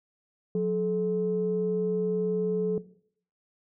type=tone pair together; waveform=sine; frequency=181.1 / 430.7 Hz; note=F#3 / A4; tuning=-37 / -37 cents; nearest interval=octave + minor third; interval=1500 cents; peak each=-26 dBFS; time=0.55-2.78 s; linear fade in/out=2 ms; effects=noise-tail reverb RT60 0.6 s tail -17 dB re dry + tanh soft clip ceiling -17 dBFS